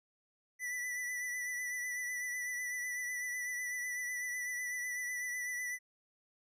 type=tone with vibrato; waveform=square; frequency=1975.5 Hz; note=B6; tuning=in tune; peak=-37 dBFS; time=0.59-5.79 s; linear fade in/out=50 ms; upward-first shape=triangle; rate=8 Hz; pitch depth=34 cents each way; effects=resampled to 32000 Hz